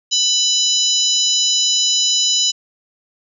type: harmonic tone with a mistuned harmonic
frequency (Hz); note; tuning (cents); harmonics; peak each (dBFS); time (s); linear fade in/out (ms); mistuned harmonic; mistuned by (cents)
993; B5; +9; 3 / 4 / 5 / 6 / 7; -19 / -19 / -20 / -23 / -20; 0.11-2.52; 20; 5; +44
effects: none